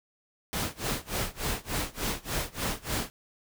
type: noise with tremolo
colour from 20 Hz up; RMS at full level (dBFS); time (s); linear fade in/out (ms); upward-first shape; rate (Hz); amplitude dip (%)
pink; -29; 0.53-3.1; 0; sine; 3.4; 95
effects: none